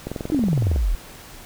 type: click train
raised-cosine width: 2 ms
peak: -14 dBFS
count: 16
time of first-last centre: 0.07-0.761 s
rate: 21.7 Hz
type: exponential sweep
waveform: sine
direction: down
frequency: 324.5 to 35.77 Hz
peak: -17 dBFS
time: 0.32-0.95 s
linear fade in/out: 0 ms
effects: pink hiss -42 dBFS RMS until 1.45 s